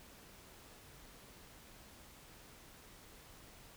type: silence
effects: pink hiss -58 dBFS RMS until 3.76 s